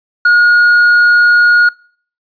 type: tone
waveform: triangle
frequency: 1439 Hz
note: F#6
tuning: 49 cents flat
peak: -3 dBFS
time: 0.25-1.69 s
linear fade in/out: 5 ms
effects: noise-tail reverb RT60 0.5 s tail -25 dB re dry + resampled to 11025 Hz